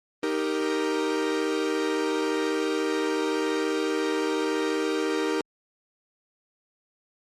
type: chord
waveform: 45% pulse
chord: Eb major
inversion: none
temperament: equal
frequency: 311.1 / 392 / 466.2 Hz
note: Eb4 / G4 / Bb4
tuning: 0 / 0 / 0 cents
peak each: -28 / -29 / -29 dBFS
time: 0.23-5.41 s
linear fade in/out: 2 ms
effects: low-pass 7000 Hz 12 dB/octave + Opus 32 kbps

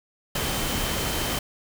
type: tone in noise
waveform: sine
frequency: 3091 Hz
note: G7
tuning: 25 cents flat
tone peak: -36 dBFS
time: 0.35-1.39 s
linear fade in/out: 5 ms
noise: pink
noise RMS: -27 dBFS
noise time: 0.35-1.39 s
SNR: -12 dB
effects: none

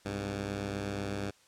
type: tone pair together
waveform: 10% pulse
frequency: 64.1 / 100.32 Hz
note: C2 / G2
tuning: -35 / +41 cents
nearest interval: minor sixth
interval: 776 cents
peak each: -34 / -26 dBFS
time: 0.05-1.31 s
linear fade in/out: 10 ms
effects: white hiss -63 dBFS RMS until 1.47 s + low-pass 8000 Hz 12 dB/octave

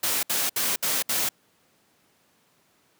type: noise bursts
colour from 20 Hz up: white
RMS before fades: -25 dBFS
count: 5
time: 0.03-1.29 s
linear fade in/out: 5 ms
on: 200 ms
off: 65 ms
effects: pink hiss -64 dBFS RMS until 2.99 s + high-pass 150 Hz 12 dB/octave

